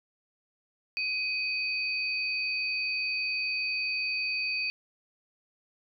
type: tone pair together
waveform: sine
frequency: 2512 / 4565 Hz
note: D#7 / D8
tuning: +16 / -50 cents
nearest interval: minor seventh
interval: 1034 cents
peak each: -29 / -34 dBFS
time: 0.97-4.7 s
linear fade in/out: 0 ms
effects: none